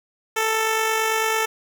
10% pulse tone with amplitude modulation, 442.1 Hz, A4, 8 cents sharp, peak -10 dBFS, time 0.36-1.46 s, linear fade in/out 10 ms, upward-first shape sine, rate 49 Hz, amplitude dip 30%, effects none

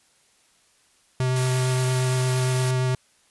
square tone with vibrato, 128.3 Hz, C3, 34 cents flat, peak -21 dBFS, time 1.2-2.95 s, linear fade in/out 2 ms, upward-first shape sine, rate 8.7 Hz, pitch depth 9 cents each way
white noise, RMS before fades -32 dBFS, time 1.36-2.71 s, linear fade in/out 2 ms
effects white hiss -61 dBFS RMS until 3.3 s + resampled to 24000 Hz

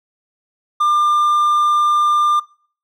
triangle tone, 1197 Hz, D6, 33 cents sharp, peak -10 dBFS, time 0.8-2.4 s, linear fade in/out 10 ms, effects noise-tail reverb RT60 0.5 s tail -23 dB re dry

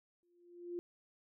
sine tone with exponential growth, 349.2 Hz, F4, in tune, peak -36 dBFS, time 0.23-0.79 s, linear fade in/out 0 ms, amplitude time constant 120 ms, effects none

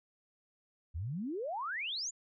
sine exponential sweep, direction up, 72.5 to 7270 Hz, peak -35 dBFS, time 0.94-2.11 s, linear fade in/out 20 ms, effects none

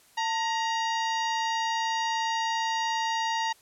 harmonic tone with a mistuned harmonic, 943 Hz, A#5, 20 cents sharp, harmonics 1 / 2 / 3 / 4 / 5 / 6 / 7, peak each -27 / -33 / -37 / -39 / -41 / -43 / -44 dBFS, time 0.17-3.53 s, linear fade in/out 10 ms, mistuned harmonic 1, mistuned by -82 cents, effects white hiss -59 dBFS RMS until 3.61 s + low-pass 12000 Hz 12 dB/octave

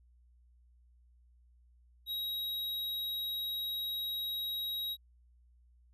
square tone, 3820 Hz, A#7, 42 cents sharp, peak -35 dBFS, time 2.06-4.97 s, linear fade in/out 50 ms, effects added 60 Hz sine -61 dBFS peak until 5.93 s + resampled to 32000 Hz

